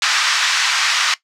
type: band-pass noise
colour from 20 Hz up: pink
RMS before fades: -17 dBFS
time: 0.02-1.14 s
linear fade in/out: 2 ms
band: 1200 to 6300 Hz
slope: 24 dB/octave
effects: noise-tail reverb RT60 0.1 s tail -17 dB re dry